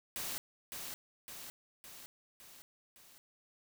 white noise with echo, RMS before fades -40 dBFS, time 0.16-0.38 s, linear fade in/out 0 ms, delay 560 ms, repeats 5, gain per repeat -4 dB, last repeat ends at 3.18 s, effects none

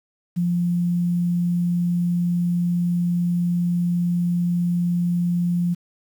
sine tone with quantisation, 174.61 Hz, F3, in tune, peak -18 dBFS, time 0.36-5.75 s, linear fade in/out 20 ms, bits 8, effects none

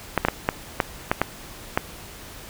clicks, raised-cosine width 0.5 ms, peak -3 dBFS, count 8, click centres 0.177 / 0.25 / 0.285 / 0.489 / 0.802 / 1.115 / 1.216 / 1.775 s, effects pink hiss -41 dBFS RMS until 2.49 s

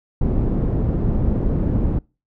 pink low-pass noise, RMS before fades -19 dBFS, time 0.21-1.99 s, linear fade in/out 5 ms, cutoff 310 Hz, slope 12 dB/octave, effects noise-tail reverb RT60 0.3 s tail -25 dB re dry

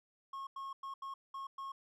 triangle tone bursts at uneven times, 1087 Hz, C#6, 34 cents flat, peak -39 dBFS, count 6, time 0.33-0.47 / 0.56-0.73 / 0.83-0.94 / 1.02-1.14 / 1.34-1.47 / 1.58-1.72 s, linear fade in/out 5 ms, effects none

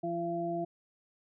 harmonic tone, 170.4 Hz, F3, 42 cents flat, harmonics 1 / 2 / 4, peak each -39 / -35 / -34 dBFS, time 0.03-0.65 s, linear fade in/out 10 ms, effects none

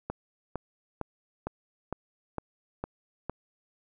click train, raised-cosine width 1 ms, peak -18 dBFS, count 8, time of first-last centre 0.1-3.296 s, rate 2.19 Hz, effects none

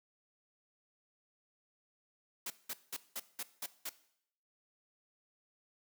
white noise bursts, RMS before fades -40 dBFS, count 7, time 2.46-3.894 s, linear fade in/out 5 ms, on 42 ms, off 190 ms, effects noise-tail reverb RT60 0.7 s tail -17 dB re dry + high-pass 200 Hz 12 dB/octave

